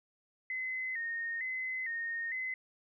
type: tone with vibrato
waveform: sine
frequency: 1941 Hz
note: B6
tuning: 31 cents flat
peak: -34 dBFS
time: 0.5-2.54 s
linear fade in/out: 2 ms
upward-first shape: square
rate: 1.1 Hz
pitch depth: 86 cents each way
effects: none